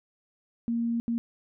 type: tone bursts at uneven times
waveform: sine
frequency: 233.1 Hz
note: A#3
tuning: in tune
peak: -25 dBFS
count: 2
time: 0.68-1 / 1.08-1.18 s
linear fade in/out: 0 ms
effects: none